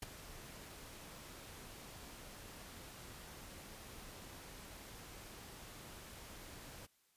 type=noise with ADSR envelope; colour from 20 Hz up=pink; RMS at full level=-41 dBFS; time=0.02-6.87 s; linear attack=6 ms; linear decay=16 ms; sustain=-12 dB; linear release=19 ms; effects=white hiss -75 dBFS RMS until 7.16 s + resampled to 32000 Hz